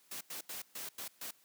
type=noise bursts at uneven times; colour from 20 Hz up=white; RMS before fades=-43 dBFS; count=6; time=0.11-0.21 / 0.3-0.41 / 0.49-0.62 / 0.75-0.89 / 0.98-1.08 / 1.21-1.31 s; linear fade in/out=5 ms; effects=white hiss -67 dBFS RMS until 1.44 s + high-pass 150 Hz 12 dB/octave